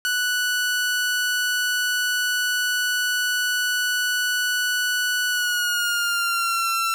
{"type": "tone with pitch glide", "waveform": "sawtooth", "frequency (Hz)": [1480, 1349.3], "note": ["F#6", "E6"], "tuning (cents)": [0, 40], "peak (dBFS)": -17, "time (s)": [0.05, 6.94], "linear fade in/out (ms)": 0, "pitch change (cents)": -160, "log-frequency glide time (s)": [5.29, 6.7], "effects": []}